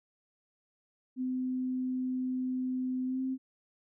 sine tone with pitch glide, 255.8 to 261.6 Hz, C4 to C4, -39 to 0 cents, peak -30 dBFS, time 1.16-3.38 s, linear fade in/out 50 ms, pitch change +39 cents, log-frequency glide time 3.06-3.21 s, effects none

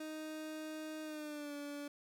30% pulse tone with pitch glide, 311.1 to 288.6 Hz, D#4 to D4, 0 to -30 cents, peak -40 dBFS, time 0-1.88 s, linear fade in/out 5 ms, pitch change -130 cents, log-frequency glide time 1.03-1.54 s, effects none

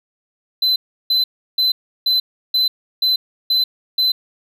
triangle tone bursts, 4040 Hz, B7, 39 cents sharp, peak -12 dBFS, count 8, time 0.62-4.12 s, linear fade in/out 5 ms, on 140 ms, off 340 ms, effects none

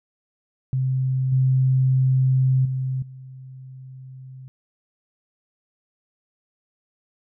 sine tone with level steps, 130.7 Hz, C3, 1 cent flat, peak -19 / -15 / -22 / -37 dBFS, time 0.73-4.48 s, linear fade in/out 0 ms, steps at 1.32 / 2.65 / 3.02 s, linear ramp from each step 5 ms, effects none

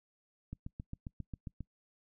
click train, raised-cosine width 5 ms, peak -29 dBFS, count 9, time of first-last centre 0.53-1.607 s, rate 7.43 Hz, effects noise-tail reverb RT60 0.1 s tail -24 dB re dry

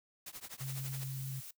white noise with tremolo, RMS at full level -44 dBFS, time 0.26-1.04 s, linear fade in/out 5 ms, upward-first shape triangle, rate 12 Hz, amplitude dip 100%
sine tone, 133.8 Hz, C3, 39 cents sharp, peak -38 dBFS, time 0.6-1.41 s, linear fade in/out 20 ms
blue noise, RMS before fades -48 dBFS, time 0.63-1.51 s, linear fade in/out 5 ms
effects noise-tail reverb RT60 0.1 s tail -20 dB re dry

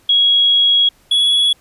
sine / triangle tone pair in turn, 3317 / 3371 Hz, G#7 / G#7, -3 / +25 cents, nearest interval unison, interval 28 cents, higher second, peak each -9 dBFS, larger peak neither, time 0.09-0.89 / 1.11-1.53 s, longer first, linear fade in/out 5 ms, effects pink hiss -53 dBFS RMS until 1.6 s + resampled to 32000 Hz

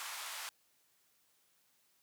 pink band-pass noise, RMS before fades -44 dBFS, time 0-0.49 s, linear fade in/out 0 ms, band 860 to 14000 Hz, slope 24 dB/octave, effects white hiss -73 dBFS RMS until 2.02 s + high-pass 80 Hz 12 dB/octave

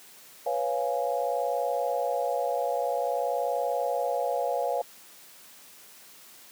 sine chord, C# dominant seventh, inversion third, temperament equal, 493.9 / 554.4 / 698.5 / 830.6 Hz, B4 / C#5 / E#5 / G#5, 0 / 0 / 0 / 0 cents, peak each -31 / -30 / -30 / -33 dBFS, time 0.46-4.82 s, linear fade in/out 5 ms, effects white hiss -51 dBFS RMS until 6.51 s + high-pass 150 Hz 12 dB/octave

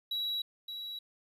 triangle tone with echo, 3893 Hz, B7, 26 cents flat, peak -30 dBFS, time 0.11-0.42 s, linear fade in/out 5 ms, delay 570 ms, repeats 1, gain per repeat -7 dB, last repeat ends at 0.99 s, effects resampled to 32000 Hz + 11-bit

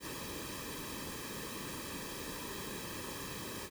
pink noise with comb filter, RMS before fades -43 dBFS, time 0-3.7 s, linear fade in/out 50 ms, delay 1.4 ms, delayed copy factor -0.75, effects none

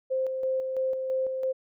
sine tone with tremolo, 523.3 Hz, C5, in tune, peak -24 dBFS, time 0.1-1.53 s, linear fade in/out 20 ms, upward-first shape square, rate 3 Hz, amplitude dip 40%, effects none

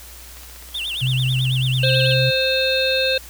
click train, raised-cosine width 0.2 ms, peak -25 dBFS, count 18, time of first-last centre 0.37-1.453 s, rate 15.7 Hz
triangle tone with vibrato, 3133 Hz, G7, 2 cents flat, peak -22 dBFS, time 0.74-2.15 s, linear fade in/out 10 ms, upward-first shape sine, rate 9.1 Hz, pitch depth 270 cents each way
sine tone with pitch glide, 128.6 to 129.57 Hz, C3 to C3, -30 to -17 cents, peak -17 dBFS, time 1.01-2.31 s, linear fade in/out 20 ms, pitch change +13 cents, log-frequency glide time 1.89-2.17 s
harmonic tone, 525 Hz, C5, 6 cents sharp, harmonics 1 / 3 / 5 / 7 / 8, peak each -20 / -26 / -23 / -23 / -24 dBFS, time 1.83-3.18 s, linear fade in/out 5 ms
effects added 60 Hz sine -41 dBFS peak until 3.29 s + white hiss -41 dBFS RMS until 3.29 s

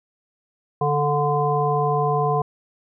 harmonic tone with a mistuned harmonic, 146.83 Hz, D3, in tune, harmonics 1 / 3 / 5 / 7, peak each -23 / -23 / -23 / -24 dBFS, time 0.81-2.42 s, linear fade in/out 5 ms, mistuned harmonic 5, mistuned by -16 cents, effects none

